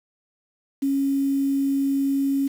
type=tone with quantisation; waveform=sine; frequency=275.3 Hz; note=C#4; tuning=12 cents flat; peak=-19 dBFS; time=0.82-2.48 s; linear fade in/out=10 ms; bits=7; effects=none